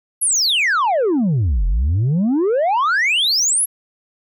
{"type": "exponential two-way sweep", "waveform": "sine", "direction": "down then up", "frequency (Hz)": [11560, 41.38, 11560], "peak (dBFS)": -11, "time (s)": [0.21, 3.66], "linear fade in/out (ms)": 20, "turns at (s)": 1.66, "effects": ["tanh soft clip ceiling -13 dBFS"]}